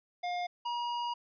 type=tone pair in turn; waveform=square; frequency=710 / 955.4 Hz; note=F5 / A#5; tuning=+28 / +42 cents; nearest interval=perfect fourth; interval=514 cents; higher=second; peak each=-33 / -33 dBFS; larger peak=neither; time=0.23-0.47 / 0.65-1.14 s; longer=second; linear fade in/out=10 ms; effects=resampled to 11025 Hz